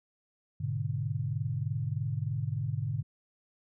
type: chord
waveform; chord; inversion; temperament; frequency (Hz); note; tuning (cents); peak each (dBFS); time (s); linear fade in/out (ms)
sine; G# diminished; none; equal; 103.83 / 123.47 / 146.83; G#2 / B2 / D3; 0 / 0 / 0; -34; 0.6-3.03; 10
effects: none